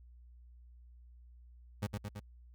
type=tone with echo; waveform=30% pulse; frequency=102.9 Hz; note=G#2; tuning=16 cents flat; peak=-30 dBFS; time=1.82-1.87 s; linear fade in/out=10 ms; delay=110 ms; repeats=3; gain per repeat=-3 dB; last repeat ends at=2.2 s; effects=added 60 Hz sine -54 dBFS peak until 2.54 s